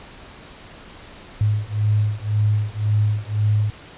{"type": "beating tone pair", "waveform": "sine", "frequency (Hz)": [104.5, 106.4], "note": ["G#2", "G#2"], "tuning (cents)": [11, 42], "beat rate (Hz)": 1.9, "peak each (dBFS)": -20, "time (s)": [1.41, 3.7], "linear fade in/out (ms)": 0, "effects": ["pink hiss -42 dBFS RMS until 3.97 s", "resampled to 8000 Hz"]}